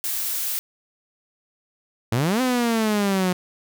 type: noise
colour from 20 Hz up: blue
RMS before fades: -26 dBFS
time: 0.04-0.59 s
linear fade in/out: 0 ms
type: exponential two-way sweep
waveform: sawtooth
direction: up then down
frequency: 107.1 to 260 to 179.1 Hz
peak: -15 dBFS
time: 2.12-3.33 s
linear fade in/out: 5 ms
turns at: 2.41 s
effects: none